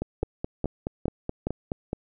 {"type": "two click trains", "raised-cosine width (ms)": 2, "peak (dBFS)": [-15, -13], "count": [10, 4], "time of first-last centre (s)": [[0.02, 1.931], [0.23, 1.47]], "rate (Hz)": [4.71, 2.42], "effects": []}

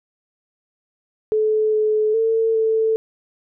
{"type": "tone with pitch steps", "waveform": "sine", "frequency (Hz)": [432.1, 429.6, 449, 443.2], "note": ["A4", "A4", "A4", "A4"], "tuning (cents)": [-31, -41, 35, 13], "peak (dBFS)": -15, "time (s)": [1.32, 2.96], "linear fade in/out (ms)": 0, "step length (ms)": 410, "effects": []}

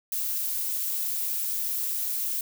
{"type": "noise", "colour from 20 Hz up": "violet", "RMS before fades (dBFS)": -29, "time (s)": [0.12, 2.41], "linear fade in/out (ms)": 2, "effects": []}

